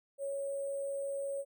sine tone with sample-and-hold, 554.4 Hz, C#5, in tune, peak -34 dBFS, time 0.18-1.45 s, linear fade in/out 50 ms, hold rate 8820 Hz, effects none

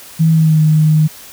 sine tone with pitch glide, 161.3 to 154.82 Hz, E3 to D#3, -37 to -8 cents, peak -7 dBFS, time 0.19-1.08 s, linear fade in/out 20 ms, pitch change -71 cents, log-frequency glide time 0.32-0.61 s, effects white hiss -36 dBFS RMS until 1.32 s

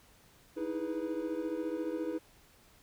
triangle chord, E major seventh, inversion third, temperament equal with one note detuned, 311.1 / 325.5 / 415.3 / 493.9 Hz, D#4 / E4 / G#4 / B4, 0 / -22 / 0 / 0 cents, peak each -37 / -35 / -40 / -37 dBFS, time 0.56-2.19 s, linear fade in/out 20 ms, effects pink hiss -62 dBFS RMS until 2.82 s

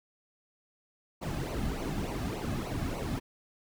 brown noise with flanger, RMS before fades -34 dBFS, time 1.21-3.2 s, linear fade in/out 20 ms, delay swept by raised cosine 0.57 to 2.17 ms, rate 3.4 Hz, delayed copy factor -0.75, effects none

